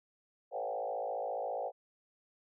sine tone with frequency modulation, 638 Hz, D#5, 43 cents sharp, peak -34 dBFS, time 0.51-1.72 s, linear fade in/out 50 ms, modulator 54.6 Hz, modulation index 3, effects none

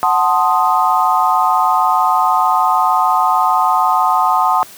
sine chord, F# diminished seventh, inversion none, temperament equal, 740 / 880 / 1046.5 / 1244.5 Hz, F#5 / A5 / C6 / Eb6, 0 / 0 / 0 / 0 cents, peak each -16 dBFS, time 0.03-4.63 s, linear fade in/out 0 ms, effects white hiss -38 dBFS RMS until 4.77 s + high-pass 80 Hz 12 dB/octave

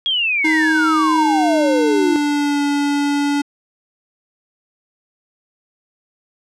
sine exponential sweep, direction down, 3322 to 325.1 Hz, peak -15 dBFS, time 0.06-2.16 s, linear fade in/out 0 ms
square tone with pitch glide, 314.6 to 286.8 Hz, D#4 to D4, +19 to -41 cents, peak -16 dBFS, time 0.44-3.42 s, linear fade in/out 10 ms, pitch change -160 cents, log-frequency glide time 1.03-2.62 s
effects low-pass 8000 Hz 12 dB/octave

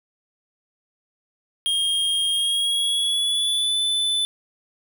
square tone with pitch glide, 3235 to 3507 Hz, G#7 to A7, -46 to -6 cents, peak -20 dBFS, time 1.66-4.25 s, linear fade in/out 0 ms, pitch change +140 cents, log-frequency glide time 2.32-3.79 s, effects none

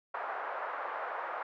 white band-pass noise, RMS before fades -38 dBFS, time 0.14-1.43 s, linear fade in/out 5 ms, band 550 to 1400 Hz, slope 24 dB/octave, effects none

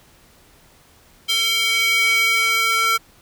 square tone with high-pass filter sweep, 451.4 Hz, A4, 44 cents sharp, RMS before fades -18 dBFS, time 1.28-2.98 s, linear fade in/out 20 ms, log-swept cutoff 3000 to 1600 Hz, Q 3.6, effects pink hiss -52 dBFS RMS until 3.21 s

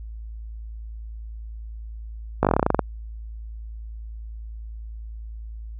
slowing click train, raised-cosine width 1 ms, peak -3 dBFS, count 13, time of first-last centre 2.43-2.793 s, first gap 18 ms, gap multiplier 1.09, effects added 55 Hz sine -33 dBFS peak until 5.79 s

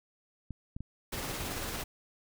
clicks, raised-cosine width 5 ms, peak -27 dBFS, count 3, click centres 0.507 / 0.765 / 0.806 s
pink noise with tremolo, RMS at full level -36 dBFS, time 1.12-1.84 s, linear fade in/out 10 ms, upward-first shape sine, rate 18 Hz, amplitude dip 25%
effects none

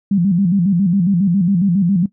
sine tone with vibrato, 185 Hz, F#3, in tune, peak -11 dBFS, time 0.11-2.06 s, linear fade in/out 5 ms, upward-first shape square, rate 7.3 Hz, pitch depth 130 cents each way, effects noise-tail reverb RT60 0.1 s tail -18 dB re dry

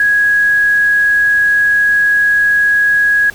sine tone with quantisation, 1661.2 Hz, G#6, in tune, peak -8 dBFS, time 0-3.3 s, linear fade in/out 2 ms, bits 6, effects pink hiss -37 dBFS RMS until 3.34 s

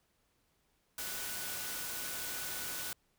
sine tone in noise, 1480 Hz, F#6, in tune, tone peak -49 dBFS, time 0.98-2.93 s, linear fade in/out 2 ms, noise white, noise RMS -40 dBFS, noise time 0.98-2.93 s, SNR -12 dB, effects pink hiss -75 dBFS RMS until 3.18 s

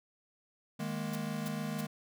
square chord, D# suspended fourth, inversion none, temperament equal with one note detuned, 155.56 / 207.7 / 234.4 Hz, D#3 / G#3 / A#3, 0 / 0 / +10 cents, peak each -40 / -39 / -41 dBFS, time 0.79-1.87 s, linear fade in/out 10 ms
white noise bursts, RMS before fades -44 dBFS, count 3, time 1.13-1.811 s, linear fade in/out 5 ms, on 27 ms, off 300 ms
effects none

